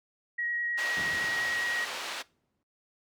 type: tone with vibrato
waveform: sine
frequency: 1900 Hz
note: A#6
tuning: 33 cents sharp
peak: -29 dBFS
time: 0.38-1.85 s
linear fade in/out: 10 ms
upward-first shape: sine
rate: 9.7 Hz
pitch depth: 10 cents each way
type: band-pass noise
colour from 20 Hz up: white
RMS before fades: -37 dBFS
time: 0.77-2.23 s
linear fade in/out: 20 ms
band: 450 to 3600 Hz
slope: 12 dB/octave
type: noise with exponential decay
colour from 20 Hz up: brown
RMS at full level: -33 dBFS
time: 0.97-2.63 s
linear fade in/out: 1 ms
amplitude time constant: 360 ms
effects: noise-tail reverb RT60 0.3 s tail -21 dB re dry + high-pass 150 Hz 12 dB/octave